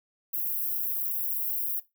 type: high-pass noise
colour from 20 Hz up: white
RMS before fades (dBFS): -30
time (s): 0.33-1.8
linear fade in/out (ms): 10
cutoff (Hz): 12000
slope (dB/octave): 48
effects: noise-tail reverb RT60 0.2 s tail -17 dB re dry